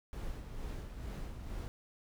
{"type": "noise with tremolo", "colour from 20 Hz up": "brown", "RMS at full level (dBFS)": -40, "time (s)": [0.13, 1.68], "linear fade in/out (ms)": 0, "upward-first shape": "sine", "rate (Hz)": 2.2, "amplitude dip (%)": 50, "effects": []}